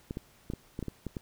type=clicks; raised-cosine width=3 ms; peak=-22 dBFS; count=9; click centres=0.109 / 0.171 / 0.501 / 0.536 / 0.791 / 0.827 / 0.883 / 1.067 / 1.168 s; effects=pink hiss -61 dBFS RMS until 1.21 s